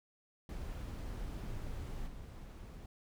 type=noise with level steps; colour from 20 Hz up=brown; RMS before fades=-42 / -48 dBFS; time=0.49-2.86 s; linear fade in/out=2 ms; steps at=2.06 s; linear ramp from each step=20 ms; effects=none